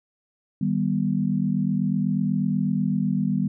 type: chord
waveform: sine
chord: Eb augmented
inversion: none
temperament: equal with one note detuned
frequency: 155.56 / 196 / 244 Hz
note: Eb3 / G3 / B3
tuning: 0 / 0 / -21 cents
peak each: -26 / -23 / -26 dBFS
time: 0.61-3.48 s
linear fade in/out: 5 ms
effects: none